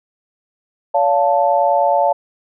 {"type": "chord", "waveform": "sine", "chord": "Db augmented", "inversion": "none", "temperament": "equal with one note detuned", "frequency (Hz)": [569, 698.5, 880], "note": ["Db5", "F5", "A5"], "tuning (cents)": [45, 0, 0], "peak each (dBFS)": -16, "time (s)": [0.94, 2.13], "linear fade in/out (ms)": 10, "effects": []}